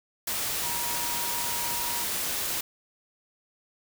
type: tone in noise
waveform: sine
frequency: 952 Hz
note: A#5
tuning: 36 cents sharp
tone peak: -36 dBFS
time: 0.63-2.04 s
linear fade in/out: 5 ms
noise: white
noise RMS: -30 dBFS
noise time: 0.27-2.61 s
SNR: -9 dB
effects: none